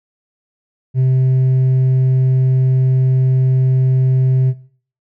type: tone with hard clipping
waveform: triangle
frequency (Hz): 130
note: C3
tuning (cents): -11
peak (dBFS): -9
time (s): 0.94-4.54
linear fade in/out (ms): 50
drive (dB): 1
effects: noise-tail reverb RT60 0.5 s tail -18 dB re dry